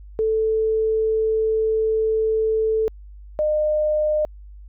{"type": "tone pair in turn", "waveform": "sine", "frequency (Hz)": [440, 608.1], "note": ["A4", "D#5"], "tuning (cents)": [0, -40], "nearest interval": "tritone", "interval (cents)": 560, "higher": "second", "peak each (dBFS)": -17, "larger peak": "neither", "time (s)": [[0.19, 2.88], [3.39, 4.25]], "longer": "first", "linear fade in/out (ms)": 0, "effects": ["added 50 Hz sine -38 dBFS peak until 4.68 s"]}